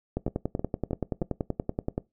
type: two click trains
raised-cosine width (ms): 2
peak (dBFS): -14 / -17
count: 20 / 4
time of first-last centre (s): 0.17-1.98 / 0.28-1.223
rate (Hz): 10.5 / 3.18
effects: noise-tail reverb RT60 0.2 s tail -21 dB re dry